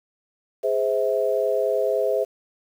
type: chord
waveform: sine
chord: Ab augmented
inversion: none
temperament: just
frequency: 415.3 / 519.1 / 648.9 Hz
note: Ab4 / C5 / E5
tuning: 0 / -14 / -27 cents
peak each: -24 / -23 / -24 dBFS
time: 0.63-2.25 s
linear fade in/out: 20 ms
effects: 8-bit